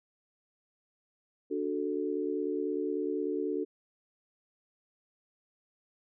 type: chord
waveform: sine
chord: D major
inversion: none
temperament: equal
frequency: 293.7 / 370 / 440 Hz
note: D4 / F#4 / A4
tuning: 0 / 0 / 0 cents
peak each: -34 dBFS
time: 1.5-3.65 s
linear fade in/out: 20 ms
effects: none